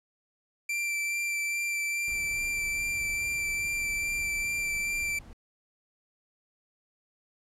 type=tone with vibrato; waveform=45% pulse; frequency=2349 Hz; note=D7; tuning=in tune; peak=-28 dBFS; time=0.69-5.19 s; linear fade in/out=5 ms; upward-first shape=sine; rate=2.4 Hz; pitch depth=12 cents each way
type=noise; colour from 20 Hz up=brown; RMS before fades=-45 dBFS; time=2.08-5.33 s; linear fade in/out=0 ms
effects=low-pass 12000 Hz 12 dB/octave